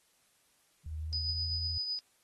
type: tone with pitch glide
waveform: sine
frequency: 77.78 to 83.36 Hz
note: D#2 to E2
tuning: 0 to +20 cents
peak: -35 dBFS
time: 0.86-1.78 s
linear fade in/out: 5 ms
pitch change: +120 cents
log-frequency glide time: 1-1.41 s
type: tone with tremolo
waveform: sine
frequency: 4978 Hz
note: D#8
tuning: in tune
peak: -31 dBFS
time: 1.13-1.99 s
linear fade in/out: 0 ms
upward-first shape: triangle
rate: 7.9 Hz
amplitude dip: 45%
effects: white hiss -70 dBFS RMS until 2.23 s + AAC 32 kbps